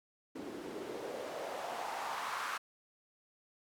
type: noise with band-pass filter sweep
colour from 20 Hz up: white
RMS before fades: -41 dBFS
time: 0.35-2.58 s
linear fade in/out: 10 ms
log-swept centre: 280 to 1300 Hz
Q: 2.8
effects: none